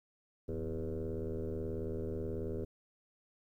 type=tone with frequency modulation; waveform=sine; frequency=246.9 Hz; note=B3; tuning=in tune; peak=-34 dBFS; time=0.48-2.65 s; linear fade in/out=10 ms; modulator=78.4 Hz; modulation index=3.2; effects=tanh soft clip ceiling -31 dBFS + 12-bit